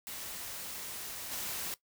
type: noise with level steps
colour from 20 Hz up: white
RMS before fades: -42 / -38 dBFS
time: 0.07-1.74 s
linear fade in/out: 0 ms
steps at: 1.31 s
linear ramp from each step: 10 ms
effects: noise-tail reverb RT60 0.1 s tail -17 dB re dry